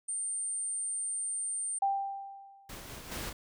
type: tone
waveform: sine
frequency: 8900 Hz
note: C#9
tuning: 6 cents sharp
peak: -32 dBFS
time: 0.08-1.79 s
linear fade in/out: 10 ms
type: tone with exponential decay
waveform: sine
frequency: 789 Hz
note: G5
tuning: 11 cents sharp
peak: -24 dBFS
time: 1.82-2.84 s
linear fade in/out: 5 ms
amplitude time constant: 220 ms
type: noise with tremolo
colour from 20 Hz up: pink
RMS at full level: -44 dBFS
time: 2.69-3.33 s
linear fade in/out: 5 ms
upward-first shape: sine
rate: 5.2 Hz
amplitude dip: 30%
type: noise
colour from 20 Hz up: pink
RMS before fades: -39 dBFS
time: 3.11-3.3 s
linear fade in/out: 10 ms
effects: none